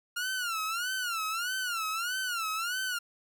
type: tone with vibrato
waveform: sawtooth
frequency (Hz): 1400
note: F6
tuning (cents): +4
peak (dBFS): -27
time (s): 0.16-2.99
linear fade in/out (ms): 10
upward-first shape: sine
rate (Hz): 1.6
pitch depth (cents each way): 160
effects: none